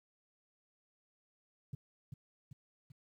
sine tone with echo, 134.3 Hz, C3, 46 cents sharp, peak -36 dBFS, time 1.73-1.75 s, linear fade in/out 5 ms, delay 390 ms, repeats 3, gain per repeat -5 dB, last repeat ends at 2.92 s, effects tanh soft clip ceiling -35 dBFS + 12-bit

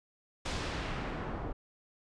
pink noise with low-pass filter sweep, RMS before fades -37 dBFS, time 0.45-1.53 s, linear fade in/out 10 ms, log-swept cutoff 6800 to 840 Hz, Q 0.78, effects resampled to 22050 Hz

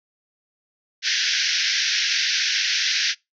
white band-pass noise, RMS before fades -22 dBFS, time 1.02-3.15 s, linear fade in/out 50 ms, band 1500 to 6000 Hz, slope 96 dB/octave, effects noise-tail reverb RT60 0.2 s tail -24 dB re dry

